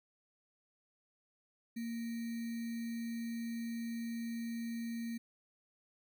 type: tone with sample-and-hold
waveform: sine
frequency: 231.3 Hz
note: A#3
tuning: 13 cents flat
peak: -37 dBFS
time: 1.76-5.18 s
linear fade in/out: 10 ms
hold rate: 2100 Hz
effects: none